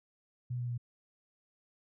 sine tone with pitch steps, 123.47 / 121.91 / 120.37 Hz, B2 / B2 / B2, 0 / -22 / -44 cents, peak -33 dBFS, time 0.5-0.779 s, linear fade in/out 10 ms, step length 93 ms, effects none

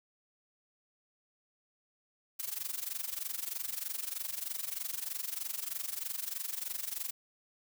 blue noise with amplitude modulation, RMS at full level -35 dBFS, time 2.39-7.11 s, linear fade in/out 10 ms, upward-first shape sine, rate 23.2 Hz, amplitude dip 85%, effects none

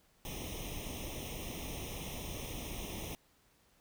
pink noise with comb filter, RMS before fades -42 dBFS, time 0.25-3.15 s, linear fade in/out 0 ms, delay 0.33 ms, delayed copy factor +0.95, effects pink hiss -69 dBFS RMS until 3.8 s

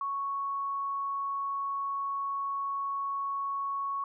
sine tone, 1108.7 Hz, C#6, in tune, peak -30 dBFS, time 0.01-4.04 s, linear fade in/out 2 ms, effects none

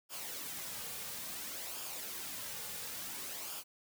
white noise with flanger, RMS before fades -43 dBFS, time 0.09-3.64 s, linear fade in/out 50 ms, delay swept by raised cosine 0.5 to 3.1 ms, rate 0.58 Hz, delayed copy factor -0.5, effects none

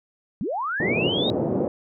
sine linear sweep, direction up, 155.56 to 3822 Hz, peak -24 dBFS, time 0.41-1.3 s, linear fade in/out 0 ms
white band-pass noise, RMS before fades -24 dBFS, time 0.8-1.68 s, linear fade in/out 2 ms, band 110 to 540 Hz, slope 24 dB/octave
effects none

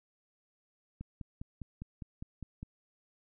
click train, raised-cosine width 5 ms, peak -29 dBFS, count 9, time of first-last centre 1.01-2.629 s, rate 4.94 Hz, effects none

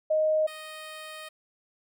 sine / 10% pulse tone pair in turn, 622.3 / 622.3 Hz, D#5 / D#5, 0 / 0 cents, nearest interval unison, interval 0 cents, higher neither, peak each -21 / -31 dBFS, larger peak first, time 0.1-0.47 / 0.47-1.29 s, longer second, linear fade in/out 10 ms, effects none

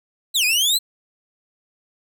sawtooth exponential two-way sweep, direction down then up, 4186 to 2400 to 4186 Hz, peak -13 dBFS, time 0.34-0.79 s, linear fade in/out 20 ms, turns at 0.45 s, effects none

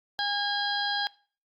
harmonic tone, 815 Hz, G#5, 33 cents flat, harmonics 1 / 2 / 4 / 5 / 6, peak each -31 / -31 / -33 / -34 / -37 dBFS, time 0.19-1.07 s, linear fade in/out 0 ms, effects noise-tail reverb RT60 0.4 s tail -21 dB re dry + Opus 48 kbps

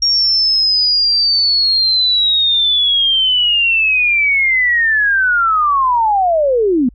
sine linear sweep, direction down, 5588 to 230 Hz, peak -10 dBFS, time 0.02-6.89 s, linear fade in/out 5 ms, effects added 50 Hz sine -39 dBFS peak until 6.94 s

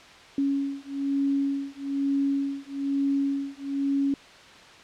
sine beating tone pair, 277.2 / 278.3 Hz, C#4 / C#4, 0 / +7 cents, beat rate 1.1 Hz, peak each -27 dBFS, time 0.38-4.14 s, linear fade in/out 2 ms, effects white hiss -48 dBFS RMS until 4.83 s + low-pass 4000 Hz 12 dB/octave

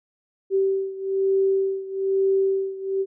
sine beating tone pair, 386.9 / 388 Hz, G4 / G4, -23 / -18 cents, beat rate 1.1 Hz, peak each -21 / -24 dBFS, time 0.5-3.06 s, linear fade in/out 50 ms, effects none

